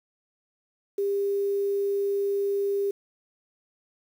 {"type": "tone with quantisation", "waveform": "sine", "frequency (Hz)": 400, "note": "G4", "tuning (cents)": 35, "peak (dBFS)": -23, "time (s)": [0.98, 2.91], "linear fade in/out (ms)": 5, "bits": 8, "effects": []}